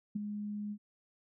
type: tone with ADSR envelope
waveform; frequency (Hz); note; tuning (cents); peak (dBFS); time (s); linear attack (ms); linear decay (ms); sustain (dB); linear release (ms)
sine; 207.7; G#3; 0; -29; 0.15-0.78; 11; 12; -7; 63
effects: none